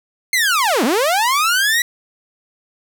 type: linear two-way sweep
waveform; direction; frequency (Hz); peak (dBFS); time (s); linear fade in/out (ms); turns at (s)
sawtooth; down then up; 2138 to 204.9 to 1962; -10; 0.33-1.82; 2; 0.84
effects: 8-bit